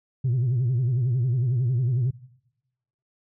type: tone with vibrato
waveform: sine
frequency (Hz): 124.3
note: B2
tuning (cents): +12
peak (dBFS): -18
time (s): 0.24-2.11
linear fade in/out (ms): 10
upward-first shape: sine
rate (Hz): 11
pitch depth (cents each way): 130
effects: noise-tail reverb RT60 1.0 s tail -23 dB re dry + tanh soft clip ceiling -18 dBFS